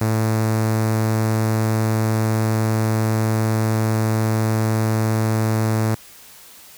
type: tone with notch filter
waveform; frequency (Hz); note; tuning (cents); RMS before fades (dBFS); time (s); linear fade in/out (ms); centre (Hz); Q
sawtooth; 110; A2; 0; -19; 0.01-5.95; 5; 3100; 1.1
effects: white hiss -44 dBFS RMS until 6.77 s